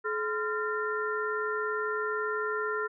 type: tone cluster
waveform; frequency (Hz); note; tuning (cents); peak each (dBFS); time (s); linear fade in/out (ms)
sine; 427.5 / 1026 / 1385 / 1809; A4 / C6 / F6 / A6; -50 / -34 / -15 / +48; -32 / -38 / -32 / -38; 0.04-2.88; 20
effects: none